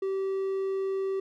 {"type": "tone", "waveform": "triangle", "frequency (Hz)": 386.3, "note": "G4", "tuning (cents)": -25, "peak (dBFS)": -25, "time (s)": [0.02, 1.2], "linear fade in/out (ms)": 5, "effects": []}